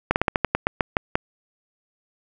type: slowing click train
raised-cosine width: 0.5 ms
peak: -3 dBFS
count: 11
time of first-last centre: 0.11-1.155 s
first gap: 49 ms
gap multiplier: 1.16
effects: none

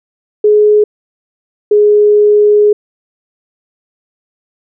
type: tone pair in turn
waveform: sine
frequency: 420.8 / 417.2 Hz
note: G#4 / G#4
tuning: +23 / +8 cents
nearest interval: unison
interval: 15 cents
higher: first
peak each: -4 dBFS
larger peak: neither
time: 0.44-0.84 / 1.71-2.73 s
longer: second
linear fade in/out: 5 ms
effects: none

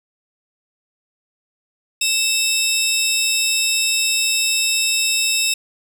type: tone pair together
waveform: 20% pulse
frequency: 2644 / 3731 Hz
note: E7 / A#7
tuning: +5 / +1 cents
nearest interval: tritone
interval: 596 cents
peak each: -14 dBFS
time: 2.01-5.54 s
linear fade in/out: 5 ms
effects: none

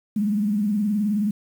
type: tone with vibrato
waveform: sine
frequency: 207.7 Hz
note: G#3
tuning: in tune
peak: -19 dBFS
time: 0.16-1.31 s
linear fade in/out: 5 ms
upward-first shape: sine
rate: 19 Hz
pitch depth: 91 cents each way
effects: 8-bit

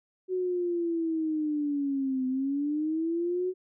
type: linear two-way sweep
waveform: sine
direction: down then up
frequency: 372.8 to 255.8 to 372.8 Hz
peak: -26 dBFS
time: 0.28-3.54 s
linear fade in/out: 50 ms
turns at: 2.27 s
effects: none

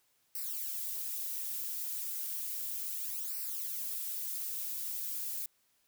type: noise with flanger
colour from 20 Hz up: violet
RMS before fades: -38 dBFS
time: 0.35-5.46 s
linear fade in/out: 2 ms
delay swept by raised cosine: 0.29 to 6.29 ms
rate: 0.33 Hz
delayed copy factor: -0.85
effects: white hiss -73 dBFS RMS until 5.87 s

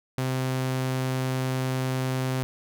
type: tone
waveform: sawtooth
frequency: 130 Hz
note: C3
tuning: 11 cents flat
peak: -21 dBFS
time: 0.18-2.43 s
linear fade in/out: 0 ms
effects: none

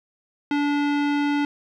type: tone with low-pass filter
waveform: square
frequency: 289.3 Hz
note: D4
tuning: 26 cents flat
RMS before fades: -22 dBFS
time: 0.51-1.45 s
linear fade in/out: 2 ms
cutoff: 2900 Hz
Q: 1.1
effects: 10-bit

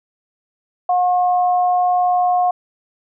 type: tone pair together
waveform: sine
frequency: 720 / 1078.8 Hz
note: F#5 / C#6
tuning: -47 / -47 cents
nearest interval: perfect fifth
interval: 700 cents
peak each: -13 / -25 dBFS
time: 0.89-2.51 s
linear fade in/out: 5 ms
effects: none

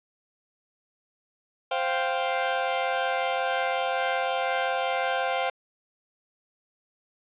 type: chord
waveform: sawtooth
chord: C suspended fourth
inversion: none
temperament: equal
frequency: 523.3 / 698.5 / 784 Hz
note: C5 / F5 / G5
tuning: 0 / 0 / 0 cents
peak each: -25 dBFS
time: 1.71-5.5 s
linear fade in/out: 5 ms
effects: resampled to 8000 Hz + 9-bit

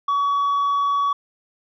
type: tone with tanh clipping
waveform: triangle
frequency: 1131 Hz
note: C#6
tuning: 34 cents sharp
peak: -18 dBFS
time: 0.08-1.13 s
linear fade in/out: 5 ms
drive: 7 dB
effects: none

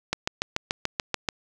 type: click train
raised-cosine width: 0.2 ms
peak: -7 dBFS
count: 9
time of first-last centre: 0.13-1.288 s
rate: 6.91 Hz
effects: none

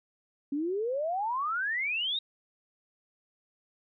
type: exponential sweep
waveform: sine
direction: up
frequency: 273.5 to 3810 Hz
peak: -28 dBFS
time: 0.52-2.19 s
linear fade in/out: 5 ms
effects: none

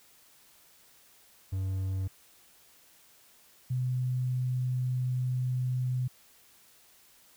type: tone pair in turn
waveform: triangle / sine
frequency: 95.1 / 126.6 Hz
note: F#2 / B2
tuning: +48 / +43 cents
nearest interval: perfect fourth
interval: 495 cents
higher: second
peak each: -27 dBFS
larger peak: neither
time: 1.52-2.08 / 3.7-6.08 s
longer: second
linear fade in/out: 10 ms
effects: white hiss -60 dBFS RMS until 7.36 s

